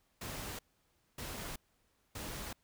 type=noise bursts; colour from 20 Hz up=pink; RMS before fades=-43 dBFS; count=3; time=0.21-2.53 s; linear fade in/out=5 ms; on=380 ms; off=590 ms; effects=pink hiss -75 dBFS RMS until 2.63 s